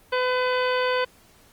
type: harmonic tone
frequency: 504 Hz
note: B4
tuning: 35 cents sharp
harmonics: 1 / 2 / 3 / 4 / 5 / 6 / 7 / 9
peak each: -23 / -27 / -29 / -34 / -35 / -35 / -38 / -39 dBFS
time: 0.12-1.05 s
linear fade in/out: 10 ms
effects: pink hiss -55 dBFS RMS until 1.52 s + Opus 32 kbps